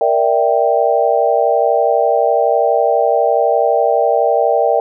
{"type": "chord", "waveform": "sine", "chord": "E half-diminished seventh", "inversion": "second", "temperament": "equal", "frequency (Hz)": [466.2, 587.3, 659.3, 784], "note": ["Bb4", "D5", "E5", "G5"], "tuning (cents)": [0, 0, 0, 0], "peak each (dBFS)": -16, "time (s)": [0.01, 4.8], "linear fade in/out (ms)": 2, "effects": []}